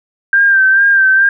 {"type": "tone with vibrato", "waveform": "sine", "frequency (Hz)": 1578, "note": "G6", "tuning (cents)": 11, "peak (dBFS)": -6, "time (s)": [0.33, 1.29], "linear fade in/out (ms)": 2, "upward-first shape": "sine", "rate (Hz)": 2.3, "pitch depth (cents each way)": 42, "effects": []}